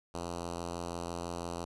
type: tone with notch filter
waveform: 5% pulse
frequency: 86 Hz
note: F2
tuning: 26 cents flat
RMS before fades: -39 dBFS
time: 0.14-1.65 s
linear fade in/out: 5 ms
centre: 2200 Hz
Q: 1.4
effects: resampled to 24000 Hz